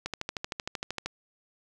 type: click train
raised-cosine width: 0.2 ms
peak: -15 dBFS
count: 14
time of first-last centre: 0.06-1.06 s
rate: 13 Hz
effects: none